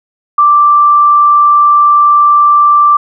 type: tone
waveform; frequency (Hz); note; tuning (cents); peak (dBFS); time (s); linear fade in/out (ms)
sine; 1174.7; D6; 0; -3; 0.38-2.97; 5
effects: none